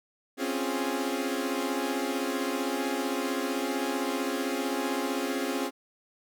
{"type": "chord", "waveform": "sawtooth", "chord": "Db major seventh", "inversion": "third", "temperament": "equal", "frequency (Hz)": [261.6, 277.2, 349.2, 415.3], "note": ["C4", "Db4", "F4", "Ab4"], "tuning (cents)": [0, 0, 0, 0], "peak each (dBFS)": [-29, -29, -31, -31], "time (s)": [0.37, 5.71], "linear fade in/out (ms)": 50, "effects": []}